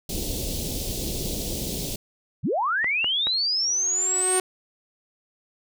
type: band-stop noise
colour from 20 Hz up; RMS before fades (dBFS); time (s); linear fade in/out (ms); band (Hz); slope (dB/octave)
pink; -29; 0.09-1.96; 5; 560 to 3400; 24
type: linear sweep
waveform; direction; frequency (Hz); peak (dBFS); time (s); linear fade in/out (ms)
sine; up; 82.41 to 8870; -21; 2.43-4.4; 20
type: clicks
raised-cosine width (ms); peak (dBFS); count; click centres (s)
0.5; -16; 3; 2.844 / 3.044 / 3.27
type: tone with exponential growth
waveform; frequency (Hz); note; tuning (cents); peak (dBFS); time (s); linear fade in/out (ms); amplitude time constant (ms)
sawtooth; 370; F#4; 0; -17; 3.48-4.4; 2; 200
effects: none